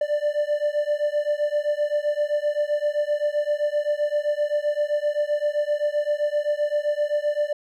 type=beating tone pair; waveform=triangle; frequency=587.3 / 595 Hz; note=D5 / D5; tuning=0 / +22 cents; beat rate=7.7 Hz; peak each=-22 dBFS; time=0.01-7.53 s; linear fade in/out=5 ms; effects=none